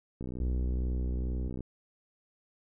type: click train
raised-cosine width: 3 ms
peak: -26 dBFS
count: 88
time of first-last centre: 0.21-1.606 s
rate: 62.3 Hz
type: tone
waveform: sine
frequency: 62 Hz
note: B1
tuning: 7 cents sharp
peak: -29 dBFS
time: 0.4-1.49 s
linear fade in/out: 10 ms
effects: none